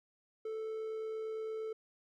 triangle tone with amplitude modulation, 440 Hz, A4, in tune, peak -34 dBFS, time 0.45-1.73 s, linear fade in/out 5 ms, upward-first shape sine, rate 68.7 Hz, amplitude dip 25%, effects none

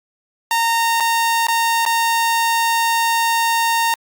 sawtooth tone with dropouts, 920 Hz, A#5, 23 cents flat, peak -11 dBFS, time 0.51-3.94 s, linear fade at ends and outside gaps 1 ms, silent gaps 1.001-1.005 / 1.469-1.484 / 1.852-1.862 s, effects Opus 48 kbps

